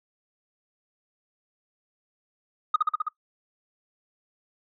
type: tone with echo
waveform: sine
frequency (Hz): 1244.5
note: D#6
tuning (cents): 0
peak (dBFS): -14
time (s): 2.74-2.76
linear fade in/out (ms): 5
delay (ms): 65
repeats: 5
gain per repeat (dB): -2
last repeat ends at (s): 3.085
effects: noise-tail reverb RT60 0.1 s tail -19 dB re dry + tanh soft clip ceiling -15 dBFS